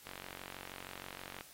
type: click train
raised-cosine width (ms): 0.3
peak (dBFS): -29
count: 63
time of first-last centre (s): 0.07-1.409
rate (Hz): 46.3
effects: white hiss -57 dBFS RMS until 1.53 s + AAC 48 kbps